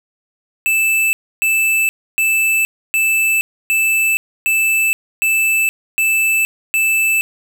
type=tone bursts; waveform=square; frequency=2637 Hz; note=E7; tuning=in tune; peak=-13 dBFS; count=9; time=0.66-7.21 s; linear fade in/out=0 ms; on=470 ms; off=290 ms; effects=none